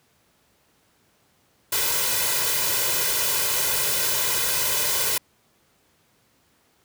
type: noise with comb filter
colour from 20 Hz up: white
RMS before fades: -23 dBFS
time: 1.72-5.18 s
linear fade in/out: 5 ms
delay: 2 ms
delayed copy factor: +0.8
effects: pink hiss -63 dBFS RMS until 6.84 s + high-pass 80 Hz 12 dB/octave